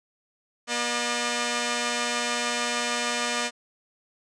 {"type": "tone pair together", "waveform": "5% pulse", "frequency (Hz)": [240, 603.3], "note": ["B3", "D5"], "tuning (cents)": [-49, 46], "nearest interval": "octave + major third", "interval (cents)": 1595, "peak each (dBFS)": [-16, -17], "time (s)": [0.67, 3.51], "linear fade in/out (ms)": 50, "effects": ["resampled to 22050 Hz"]}